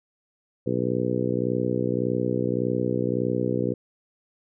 harmonic tone, 61.74 Hz, B1, in tune, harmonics 2 / 3 / 4 / 5 / 6 / 7 / 8, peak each -30 / -30 / -30 / -30 / -30 / -30 / -30 dBFS, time 0.66-3.74 s, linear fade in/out 10 ms, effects none

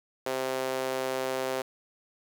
sawtooth tone with high-pass filter, 130.81 Hz, C3, in tune, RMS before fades -31 dBFS, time 0.26-1.62 s, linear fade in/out 5 ms, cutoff 480 Hz, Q 2.1, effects 9-bit

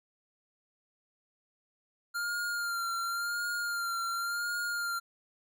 square tone with vibrato, 1396.9 Hz, F6, in tune, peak -32 dBFS, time 2.14-5 s, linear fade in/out 20 ms, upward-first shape sine, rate 0.92 Hz, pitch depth 34 cents each way, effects none

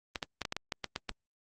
clicks, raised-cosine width 0.2 ms, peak -16 dBFS, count 10, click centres 0.158 / 0.228 / 0.417 / 0.452 / 0.524 / 0.566 / 0.722 / 0.843 / 0.961 / 1.093 s, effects Opus 32 kbps

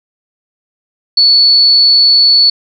sine tone, 4435 Hz, C#8, in tune, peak -4 dBFS, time 1.17-2.5 s, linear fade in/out 5 ms, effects none

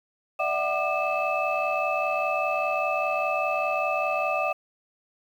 sine tone cluster, 596 / 661 / 751 / 1198 / 2612 Hz, D5 / E5 / F#5 / D6 / E7, +25 / +5 / +26 / +34 / -17 cents, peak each -29 dBFS, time 0.39-4.53 s, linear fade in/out 10 ms, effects tanh soft clip ceiling -15 dBFS + 9-bit

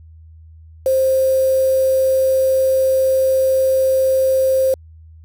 sine tone with quantisation, 527 Hz, C5, 12 cents sharp, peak -12 dBFS, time 0.86-4.74 s, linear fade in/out 2 ms, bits 5, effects added 80 Hz sine -39 dBFS peak until 5.24 s

